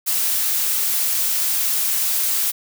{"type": "noise", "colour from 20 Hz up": "blue", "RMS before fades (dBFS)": -20, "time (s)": [0.06, 2.52], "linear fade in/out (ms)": 20, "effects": []}